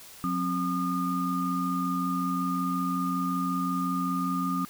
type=tone cluster; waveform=sine; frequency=180.8 / 266.2 / 1220 Hz; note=F#3 / C4 / D#6; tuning=-40 / +30 / -34 cents; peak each=-30 dBFS; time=0.24-4.65 s; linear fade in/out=0 ms; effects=white hiss -48 dBFS RMS until 4.69 s